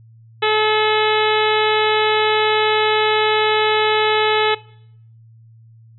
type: harmonic tone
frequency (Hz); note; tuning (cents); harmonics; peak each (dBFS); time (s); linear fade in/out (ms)
430.3; A4; -39; 1 / 2 / 3 / 4 / 5 / 6 / 7 / 8 / 9; -18 / -21 / -23 / -24 / -25 / -26 / -26 / -27 / -28; 0.42-4.55; 10
effects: noise-tail reverb RT60 0.7 s tail -20 dB re dry + added 113 Hz sine -43 dBFS peak until 5.98 s